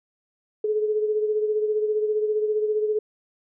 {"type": "beating tone pair", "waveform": "sine", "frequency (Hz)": [425.6, 440.6], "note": ["G#4", "A4"], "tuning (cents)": [42, 2], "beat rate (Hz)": 15, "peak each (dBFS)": [-21, -30], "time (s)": [0.64, 2.99], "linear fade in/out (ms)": 5, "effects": []}